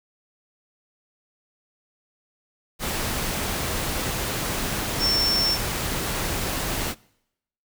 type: tone in noise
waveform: sine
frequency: 5420 Hz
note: E8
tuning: 47 cents sharp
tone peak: -19 dBFS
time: 4.99-5.58 s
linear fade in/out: 50 ms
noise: pink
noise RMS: -27 dBFS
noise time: 2.79-6.95 s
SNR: +5 dB
effects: noise-tail reverb RT60 0.8 s tail -24 dB re dry